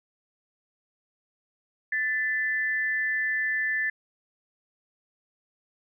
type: tone pair together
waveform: sine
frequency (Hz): 1760 / 2013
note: A6 / B6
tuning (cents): 0 / +33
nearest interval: major second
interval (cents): 233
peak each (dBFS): -25 / -31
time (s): 1.92-3.9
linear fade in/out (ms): 5
effects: none